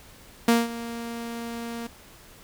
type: tone with ADSR envelope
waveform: sawtooth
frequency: 233.1 Hz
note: A#3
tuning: in tune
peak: -11 dBFS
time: 0.48-1.87 s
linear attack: 4 ms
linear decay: 190 ms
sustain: -17 dB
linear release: 4 ms
effects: pink hiss -50 dBFS RMS until 2.43 s